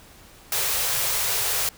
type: band-stop noise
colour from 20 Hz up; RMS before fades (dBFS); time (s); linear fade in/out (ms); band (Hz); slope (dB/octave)
white; -24; 0.52-1.69; 2; 150 to 370; 96
effects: pink hiss -49 dBFS RMS until 1.77 s